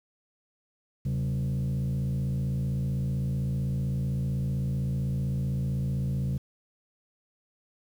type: tone with frequency modulation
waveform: sine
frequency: 134.2 Hz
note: C3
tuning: 44 cents sharp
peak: -23 dBFS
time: 1.05-6.38 s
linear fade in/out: 10 ms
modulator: 55.7 Hz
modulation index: 0.86
effects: tanh soft clip ceiling -25 dBFS + 9-bit